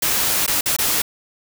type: noise with dropouts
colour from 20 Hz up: white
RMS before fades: -19 dBFS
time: 0.02-1.02 s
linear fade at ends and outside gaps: 5 ms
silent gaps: 0.464-0.477 / 0.61-0.658 / 0.765-0.786 s
effects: none